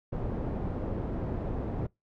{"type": "low-pass noise", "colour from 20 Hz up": "pink", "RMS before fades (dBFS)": -33, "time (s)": [0.12, 1.87], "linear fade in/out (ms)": 10, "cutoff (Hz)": 560, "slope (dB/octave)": 12, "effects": ["noise-tail reverb RT60 0.2 s tail -25 dB re dry"]}